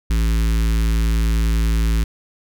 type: tone with notch filter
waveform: square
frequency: 55.2 Hz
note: A1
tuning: 6 cents sharp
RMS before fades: -17 dBFS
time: 0.1-2.04 s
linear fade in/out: 5 ms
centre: 660 Hz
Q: 0.52
effects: none